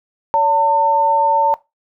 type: tone pair together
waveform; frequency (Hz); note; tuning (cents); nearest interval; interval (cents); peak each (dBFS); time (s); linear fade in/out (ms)
sine; 568.2 / 902; C#5 / A5; +43 / +43; minor sixth; 800; -19 / -11; 0.34-1.54; 0
effects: noise-tail reverb RT60 0.2 s tail -19 dB re dry